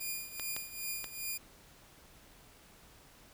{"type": "tone with tremolo", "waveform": "5% pulse", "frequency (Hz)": 2426, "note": "D#7", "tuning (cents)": -44, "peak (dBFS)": -25, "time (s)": [0, 1.38], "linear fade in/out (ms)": 10, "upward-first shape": "triangle", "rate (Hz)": 2.5, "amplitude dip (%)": 80}
{"type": "clicks", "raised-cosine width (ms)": 0.2, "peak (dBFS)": -22, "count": 3, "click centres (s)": [0.397, 0.565, 1.043]}
{"effects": ["pink hiss -59 dBFS RMS until 3.33 s"]}